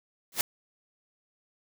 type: noise with exponential growth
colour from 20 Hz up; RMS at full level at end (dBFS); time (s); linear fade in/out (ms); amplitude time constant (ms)
white; -21; 0.32-0.41; 1; 19
effects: none